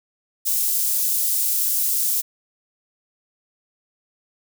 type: high-pass noise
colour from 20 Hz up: white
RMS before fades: -21 dBFS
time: 0.45-2.22 s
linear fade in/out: 20 ms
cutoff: 7900 Hz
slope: 12 dB/octave
effects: none